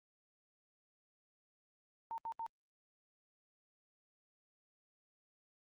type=tone bursts; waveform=sine; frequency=910 Hz; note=A#5; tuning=42 cents flat; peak=-39 dBFS; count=3; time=2.11-2.464 s; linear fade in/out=0 ms; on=70 ms; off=72 ms; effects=Opus 48 kbps